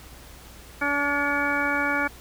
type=harmonic tone with a mistuned harmonic; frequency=286.6 Hz; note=D4; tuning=42 cents flat; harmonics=1 / 2 / 3 / 4 / 5 / 6 / 8; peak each=-30 / -32 / -31 / -32 / -26 / -30 / -29 dBFS; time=0.81-2.08 s; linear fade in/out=10 ms; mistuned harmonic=8; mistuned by=-23 cents; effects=added 60 Hz sine -47 dBFS peak until 2.2 s + pink hiss -47 dBFS RMS until 2.2 s